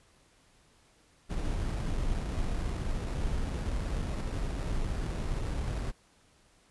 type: noise with sample-and-hold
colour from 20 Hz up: brown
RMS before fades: -32 dBFS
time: 1.29-5.92 s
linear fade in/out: 20 ms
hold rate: 3150 Hz
effects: pink hiss -64 dBFS RMS until 6.7 s + resampled to 24000 Hz